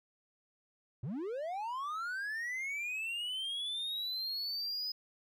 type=linear sweep; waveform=triangle; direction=up; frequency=102.6 to 5040 Hz; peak=-34 dBFS; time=1.03-4.92 s; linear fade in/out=5 ms; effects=none